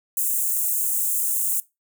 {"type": "high-pass noise", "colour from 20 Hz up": "white", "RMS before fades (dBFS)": -23, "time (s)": [0.17, 1.6], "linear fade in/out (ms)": 2, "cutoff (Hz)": 7200, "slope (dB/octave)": 48, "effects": ["noise-tail reverb RT60 0.2 s tail -19 dB re dry"]}